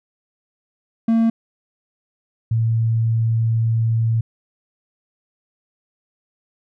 triangle / sine tone pair in turn, 227.1 / 113.55 Hz, A#3 / A#2, -45 / -45 cents, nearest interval octave, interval 1200 cents, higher first, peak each -11 / -15 dBFS, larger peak first, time 1.08-1.3 / 2.51-4.21 s, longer second, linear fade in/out 5 ms, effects none

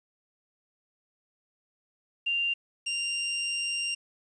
sine / sawtooth tone pair in turn, 2785 / 2785 Hz, F7 / F7, -5 / -5 cents, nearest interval unison, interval 0 cents, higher neither, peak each -25 dBFS, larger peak neither, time 2.26-2.54 / 2.86-3.95 s, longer second, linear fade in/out 10 ms, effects resampled to 22050 Hz + 10-bit

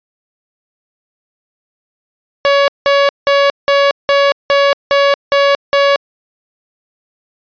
sawtooth tone bursts, 562 Hz, C#5, 24 cents sharp, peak -4 dBFS, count 9, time 2.45-5.96 s, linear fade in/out 0 ms, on 230 ms, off 180 ms, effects resampled to 11025 Hz

